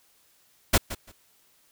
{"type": "noise with echo", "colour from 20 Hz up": "pink", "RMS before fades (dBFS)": -18, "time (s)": [0.73, 0.78], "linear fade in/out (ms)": 10, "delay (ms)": 170, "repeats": 2, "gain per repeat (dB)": -15, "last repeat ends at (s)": 1.12, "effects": ["white hiss -63 dBFS RMS until 1.71 s"]}